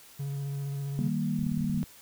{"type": "tone with vibrato", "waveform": "triangle", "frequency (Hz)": 140, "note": "C#3", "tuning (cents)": 18, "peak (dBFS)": -29, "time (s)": [0.19, 1.09], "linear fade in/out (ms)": 10, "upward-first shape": "square", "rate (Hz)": 15, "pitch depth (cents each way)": 15}
{"type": "chord", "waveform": "sine", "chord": "Eb major", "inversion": "none", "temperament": "equal with one note detuned", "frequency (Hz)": [155.56, 195.32, 233.1], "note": ["Eb3", "G3", "Bb3"], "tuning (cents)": [0, -6, 0], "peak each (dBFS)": -31, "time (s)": [0.99, 1.83], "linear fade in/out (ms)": 0}
{"type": "clicks", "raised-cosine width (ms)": 5, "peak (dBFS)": -28, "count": 11, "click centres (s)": [1.393, 1.43, 1.466, 1.521, 1.577, 1.608, 1.643, 1.697, 1.745, 1.776, 1.838]}
{"effects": ["white hiss -53 dBFS RMS until 2.01 s"]}